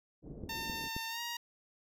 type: low-pass noise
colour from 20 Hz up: white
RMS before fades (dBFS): -47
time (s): 0.22-0.9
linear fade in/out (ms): 50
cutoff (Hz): 410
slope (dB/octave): 24
type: clicks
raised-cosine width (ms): 3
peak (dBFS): -27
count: 3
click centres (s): 0.437 / 0.698 / 0.965
type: tone with pitch glide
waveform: 10% pulse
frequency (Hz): 905 to 945.1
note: A5 to A#5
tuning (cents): +48 to +24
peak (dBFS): -29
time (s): 0.49-1.37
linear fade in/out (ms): 5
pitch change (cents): +76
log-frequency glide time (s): 1.09-1.21
effects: none